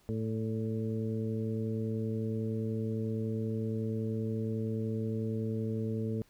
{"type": "harmonic tone with a mistuned harmonic", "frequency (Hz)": 110.7, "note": "A2", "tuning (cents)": 11, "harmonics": [1, 2, 3, 4, 5], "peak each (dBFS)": [-34, -35, -43, -38, -51], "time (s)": [0.09, 6.22], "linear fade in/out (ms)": 0, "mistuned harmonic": 5, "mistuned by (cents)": 41, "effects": ["pink hiss -66 dBFS RMS until 6.29 s"]}